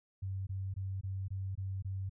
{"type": "tone bursts", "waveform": "sine", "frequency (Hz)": 96, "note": "G2", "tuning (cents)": -36, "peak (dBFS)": -35, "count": 7, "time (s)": [0.22, 2.096], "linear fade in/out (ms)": 10, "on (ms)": 250, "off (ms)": 21, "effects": []}